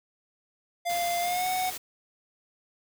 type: tone with pitch glide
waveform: square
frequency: 695 to 740.6 Hz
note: F5 to F#5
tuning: -9 to +1 cents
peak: -27 dBFS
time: 0.85-1.71 s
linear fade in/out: 20 ms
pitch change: +110 cents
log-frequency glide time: 1.2-1.48 s
type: noise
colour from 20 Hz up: white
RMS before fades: -37 dBFS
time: 0.89-1.78 s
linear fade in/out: 10 ms
effects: none